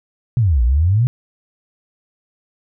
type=exponential two-way sweep; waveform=sine; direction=down then up; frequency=130.81 to 56 to 130.81 Hz; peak=-11 dBFS; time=0.37-1.07 s; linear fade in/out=0 ms; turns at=0.63 s; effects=none